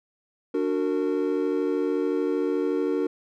triangle chord, D augmented, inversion none, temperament just, 293.7 / 367.1 / 458.9 Hz, D4 / F#4 / A#4, 0 / -14 / -27 cents, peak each -25 dBFS, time 0.54-3.07 s, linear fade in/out 5 ms, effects none

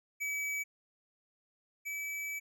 square tone pair in turn, 2286 / 2298 Hz, D7 / D7, -47 / -38 cents, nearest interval unison, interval 9 cents, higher second, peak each -34 / -37 dBFS, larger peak first, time 0.2-0.64 / 1.85-2.4 s, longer second, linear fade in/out 20 ms, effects none

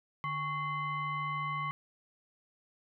sine tone with frequency modulation, 1108.7 Hz, C#6, in tune, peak -32 dBFS, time 0.24-1.71 s, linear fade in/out 0 ms, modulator 961 Hz, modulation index 0.91, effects none

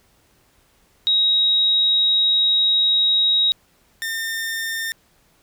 sine / sawtooth tone pair in turn, 3802 / 1810.4 Hz, A#7 / A6, +33 / +49 cents, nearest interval octave + minor second, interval 1284 cents, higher first, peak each -14 / -20 dBFS, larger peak first, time 1.07-3.52 / 4.02-4.92 s, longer first, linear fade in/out 0 ms, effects pink hiss -59 dBFS RMS until 5.42 s

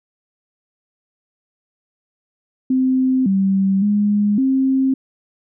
sine tone with pitch steps, 259.5 / 193.6 / 206.4 / 265.5 Hz, C4 / G3 / G#3 / C4, -14 / -21 / -10 / +25 cents, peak -13 dBFS, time 2.7-4.94 s, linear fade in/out 5 ms, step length 560 ms, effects none

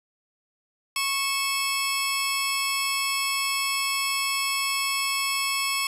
15% pulse tone pair together, 1101.6 / 2620 Hz, C#6 / E7, -11 / -11 cents, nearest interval octave + minor third, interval 1500 cents, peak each -20 dBFS, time 0.96-5.87 s, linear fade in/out 2 ms, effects resampled to 32000 Hz + 9-bit

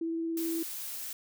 sine tone with vibrato, 329.6 Hz, E4, in tune, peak -30 dBFS, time 0.01-0.63 s, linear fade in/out 5 ms, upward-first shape sine, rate 18 Hz, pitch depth 11 cents each way
blue noise, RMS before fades -39 dBFS, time 0.37-1.13 s, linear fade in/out 2 ms
effects none

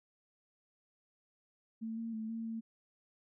sine tone with pitch steps, 223.9 / 228.2 / 220 / 226.8 / 225.5 Hz, A3 / A#3 / A3 / A#3 / A3, +30 / -37 / 0 / -47 / +43 cents, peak -37 dBFS, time 1.81-2.61 s, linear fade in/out 20 ms, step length 160 ms, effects none

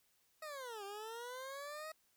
20% pulse linear two-way sweep, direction down then up, 637 to 392 to 637 Hz, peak -40 dBFS, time 0.42-1.92 s, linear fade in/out 5 ms, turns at 0.84 s, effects white hiss -75 dBFS RMS until 2.16 s

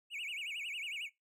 triangle tone with vibrato, 2537 Hz, D#7, 33 cents sharp, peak -37 dBFS, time 0.1-1.1 s, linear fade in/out 50 ms, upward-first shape sine, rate 11 Hz, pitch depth 250 cents each way, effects noise-tail reverb RT60 0.2 s tail -22 dB re dry

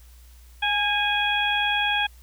harmonic tone with a mistuned harmonic, 830.6 Hz, G#5, in tune, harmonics 1 / 2 / 3 / 4, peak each -26 / -26 / -26 / -26 dBFS, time 0.62-2.07 s, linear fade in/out 10 ms, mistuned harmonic 2, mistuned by -29 cents, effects added 60 Hz sine -46 dBFS peak until 2.22 s + white hiss -57 dBFS RMS until 2.22 s

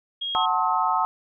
sine tone, 3270 Hz, G#7, 28 cents flat, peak -26 dBFS, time 0.21-0.46 s, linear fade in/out 10 ms
sine chord, F# diminished seventh, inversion none, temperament just, 740 / 888 / 1065.6 / 1278.7 Hz, F#5 / A5 / C6 / Eb6, 0 / +16 / +31 / +47 cents, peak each -26 / -24 / -26 / -25 dBFS, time 0.35-1.05 s, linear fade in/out 0 ms
effects none

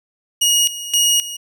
20% pulse tone with tremolo, 2883 Hz, F#7, 46 cents flat, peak -7 dBFS, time 0.41-1.37 s, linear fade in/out 10 ms, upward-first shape square, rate 1.9 Hz, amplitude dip 80%, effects none

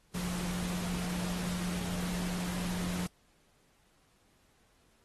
sine tone in noise, 178.3 Hz, F3, 36 cents sharp, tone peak -34 dBFS, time 0.14-3.07 s, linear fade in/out 10 ms, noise pink, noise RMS -40 dBFS, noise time 0.14-3.07 s, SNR +3 dB, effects pink hiss -69 dBFS RMS until 5.04 s + AAC 32 kbps

